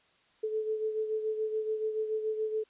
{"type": "beating tone pair", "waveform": "sine", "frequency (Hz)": [433.8, 440.8], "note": ["A4", "A4"], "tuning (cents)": [-25, 3], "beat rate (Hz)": 7, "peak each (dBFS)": [-30, -38], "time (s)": [0.43, 2.64], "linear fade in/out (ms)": 10, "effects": ["white hiss -66 dBFS RMS until 2.69 s", "resampled to 8000 Hz"]}